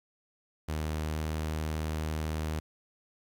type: tone with pitch glide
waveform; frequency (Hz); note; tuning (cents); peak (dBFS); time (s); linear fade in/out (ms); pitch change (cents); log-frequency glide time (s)
sawtooth; 77.5 to 77.99; D#2 to D#2; -6 to +5; -27; 0.68-2.6; 10; +11; 1.12-1.2
effects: 10-bit